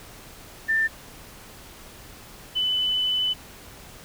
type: tone pair in turn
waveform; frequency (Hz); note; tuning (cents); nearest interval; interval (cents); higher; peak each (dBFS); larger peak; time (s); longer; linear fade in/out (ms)
sine; 1786 / 3004; A6 / F#7; +25 / +26; major sixth; 901; second; -19 / -21; first; 0.68-0.88 / 2.55-3.34; second; 20
effects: pink hiss -45 dBFS RMS until 4.04 s